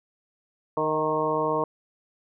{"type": "harmonic tone with a mistuned harmonic", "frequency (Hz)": 154.7, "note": "D#3", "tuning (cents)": -10, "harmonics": [1, 2, 3, 4, 5, 6, 7], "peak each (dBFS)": [-36, -32, -27, -29, -38, -29, -29], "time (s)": [0.77, 1.64], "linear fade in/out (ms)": 2, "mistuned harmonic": 4, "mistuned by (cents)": 19, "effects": []}